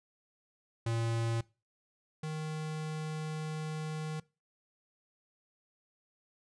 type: tone pair in turn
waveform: square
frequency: 115.1 / 155.65 Hz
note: A#2 / D#3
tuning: -22 / +1 cents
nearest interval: perfect fourth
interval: 523 cents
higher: second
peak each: -31 / -36 dBFS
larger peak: first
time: 0.86-1.41 / 2.23-4.2 s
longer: second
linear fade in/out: 5 ms
effects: noise-tail reverb RT60 0.3 s tail -22 dB re dry + resampled to 22050 Hz

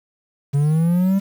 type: linear sweep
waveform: triangle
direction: up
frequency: 138.59 to 198.6 Hz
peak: -12 dBFS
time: 0.53-1.2 s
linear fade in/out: 20 ms
effects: 7-bit

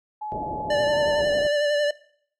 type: tone with pitch glide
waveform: sine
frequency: 850 to 892.8 Hz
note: G#5 to A5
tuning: +40 to +25 cents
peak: -29 dBFS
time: 0.21-1.22 s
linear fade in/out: 10 ms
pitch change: +85 cents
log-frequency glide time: 0.83-0.95 s
type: low-pass noise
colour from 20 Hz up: white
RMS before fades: -34 dBFS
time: 0.32-1.47 s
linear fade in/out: 0 ms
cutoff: 740 Hz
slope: 48 dB/octave
type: tone with vibrato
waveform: square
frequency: 587.3 Hz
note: D5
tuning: in tune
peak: -20 dBFS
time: 0.7-1.91 s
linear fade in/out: 5 ms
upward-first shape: sine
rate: 11 Hz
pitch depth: 27 cents each way
effects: noise-tail reverb RT60 0.6 s tail -20 dB re dry + low-pass 5000 Hz 12 dB/octave

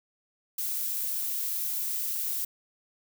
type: noise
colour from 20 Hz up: violet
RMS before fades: -31 dBFS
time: 0.58-2.45 s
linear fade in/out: 5 ms
effects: none

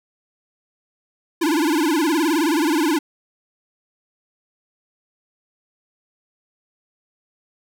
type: tone with vibrato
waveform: square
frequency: 314.5 Hz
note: D#4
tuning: 19 cents sharp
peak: -17 dBFS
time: 1.41-2.99 s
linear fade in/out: 10 ms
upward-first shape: sine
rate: 19 Hz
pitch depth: 170 cents each way
effects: none

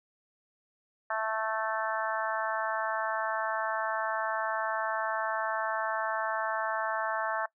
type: harmonic tone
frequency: 220 Hz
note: A3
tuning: in tune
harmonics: 3 / 4 / 5 / 6 / 7 / 8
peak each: -34 / -35 / -36 / -37 / -37 / -38 dBFS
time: 1.1-7.46 s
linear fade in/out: 5 ms
effects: noise-tail reverb RT60 0.1 s tail -21 dB re dry

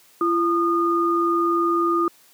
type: tone pair together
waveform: sine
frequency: 339.8 / 1223 Hz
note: F4 / D#6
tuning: -47 / -30 cents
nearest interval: octave + minor seventh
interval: 2217 cents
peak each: -20 dBFS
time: 0.21-2.08 s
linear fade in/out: 2 ms
effects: white hiss -54 dBFS RMS until 2.33 s + high-pass 150 Hz 12 dB/octave

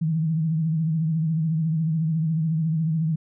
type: tone with vibrato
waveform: sine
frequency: 160 Hz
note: D#3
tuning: 49 cents sharp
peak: -20 dBFS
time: 0.01-3.16 s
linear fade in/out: 10 ms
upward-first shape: triangle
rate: 14 Hz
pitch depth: 85 cents each way
effects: none

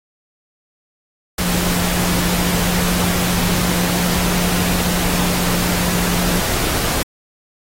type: tone in noise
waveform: sine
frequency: 177.1 Hz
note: F3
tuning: 24 cents sharp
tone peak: -19 dBFS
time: 1.4-6.4 s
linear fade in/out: 5 ms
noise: pink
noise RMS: -20 dBFS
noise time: 1.38-7.03 s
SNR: -2 dB
effects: AAC 48 kbps

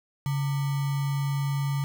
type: tone with sample-and-hold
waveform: sine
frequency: 140 Hz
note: C#3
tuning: 18 cents sharp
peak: -24 dBFS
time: 0.26-1.84 s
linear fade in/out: 0 ms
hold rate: 1050 Hz
effects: none

